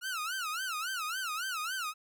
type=tone with vibrato; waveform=sawtooth; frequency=1384 Hz; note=F6; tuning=16 cents flat; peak=-30 dBFS; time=0.01-1.94 s; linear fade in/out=50 ms; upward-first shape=sine; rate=3.6 Hz; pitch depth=210 cents each way; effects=none